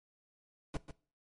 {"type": "noise with echo", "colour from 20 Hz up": "brown", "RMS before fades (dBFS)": -35, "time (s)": [0.74, 0.77], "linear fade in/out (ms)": 2, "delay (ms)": 140, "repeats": 1, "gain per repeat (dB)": -10, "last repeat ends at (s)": 0.91, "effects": ["noise-tail reverb RT60 0.4 s tail -20 dB re dry", "MP3 48 kbps"]}